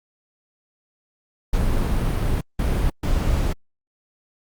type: noise bursts at uneven times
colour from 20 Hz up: brown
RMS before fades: -20 dBFS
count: 3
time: 1.53-2.41 / 2.59-2.9 / 3.03-3.53 s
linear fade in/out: 5 ms
effects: Opus 48 kbps